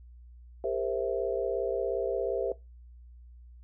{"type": "chord", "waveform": "sine", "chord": "C dominant seventh", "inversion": "second", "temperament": "equal with one note detuned", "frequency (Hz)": [400.7, 466.2, 523.3, 659.3], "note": ["G4", "Bb4", "C5", "E5"], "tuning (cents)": [38, 0, 0, 0], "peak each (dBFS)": -33, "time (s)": [0.64, 2.52], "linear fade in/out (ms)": 2, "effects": ["noise-tail reverb RT60 0.2 s tail -18 dB re dry", "added 60 Hz sine -48 dBFS peak until 3.63 s"]}